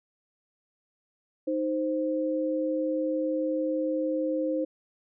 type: tone pair together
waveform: sine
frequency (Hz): 311.1 / 522.3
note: D#4 / C5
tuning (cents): 0 / -3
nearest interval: major sixth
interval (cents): 897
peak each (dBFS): -28 / -28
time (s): 1.47-4.65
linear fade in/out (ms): 10
effects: none